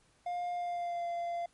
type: tone with pitch glide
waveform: triangle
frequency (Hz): 707 to 689.3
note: F5 to F5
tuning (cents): +21 to -23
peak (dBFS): -31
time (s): 0.26-1.46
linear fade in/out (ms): 5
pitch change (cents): -44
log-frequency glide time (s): 0.52-1.07
effects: pink hiss -68 dBFS RMS until 1.53 s + MP3 48 kbps